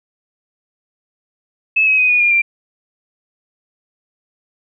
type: tone with pitch steps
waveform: sine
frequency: 2599 / 2551 / 2505 / 2459 / 2414 / 2370 Hz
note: E7 / D#7 / D#7 / D#7 / D7 / D7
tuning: -25 / +43 / +11 / -21 / +47 / +15 cents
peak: -10 dBFS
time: 1.76-2.42 s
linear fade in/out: 10 ms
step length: 110 ms
effects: none